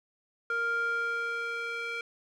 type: tone with band-pass filter sweep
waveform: square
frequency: 466.2 Hz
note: A#4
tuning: in tune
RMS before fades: -32 dBFS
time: 0.5-2.01 s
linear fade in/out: 2 ms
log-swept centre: 1300 to 2000 Hz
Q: 3.9
effects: none